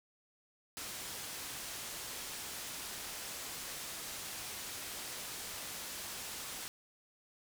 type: low-pass noise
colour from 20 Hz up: white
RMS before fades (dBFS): -44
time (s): 0.77-6.68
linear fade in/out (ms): 0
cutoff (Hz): 11000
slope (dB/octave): 12
effects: none